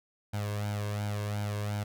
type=tone with flanger; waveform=sawtooth; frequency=103.83 Hz; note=G#2; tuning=in tune; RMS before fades=-33 dBFS; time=0.33-1.84 s; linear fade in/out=10 ms; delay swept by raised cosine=1.3 to 1.88 ms; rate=2.8 Hz; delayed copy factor=+0.7; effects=none